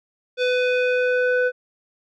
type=tone with low-pass filter sweep; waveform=square; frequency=499.6 Hz; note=B4; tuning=20 cents sharp; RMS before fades=-20 dBFS; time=0.37-1.52 s; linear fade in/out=50 ms; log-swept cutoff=3600 to 1400 Hz; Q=2.1; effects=none